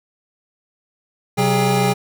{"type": "tone cluster", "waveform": "square", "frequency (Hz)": [129.7, 188.7, 416, 800], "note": ["C3", "F#3", "G#4", "G5"], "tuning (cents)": [-15, 34, 3, 35], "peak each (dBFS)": -21, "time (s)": [1.37, 1.94], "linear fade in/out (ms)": 20, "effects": []}